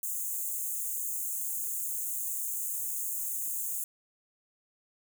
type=high-pass noise; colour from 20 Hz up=white; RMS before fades=-34 dBFS; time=0.03-3.84 s; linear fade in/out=2 ms; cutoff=6500 Hz; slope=96 dB/octave; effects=none